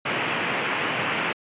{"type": "band-pass noise", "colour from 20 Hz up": "white", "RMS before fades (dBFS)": -26, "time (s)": [0.05, 1.33], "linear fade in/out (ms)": 10, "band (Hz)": [110, 2900], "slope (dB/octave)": 48, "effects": ["resampled to 8000 Hz"]}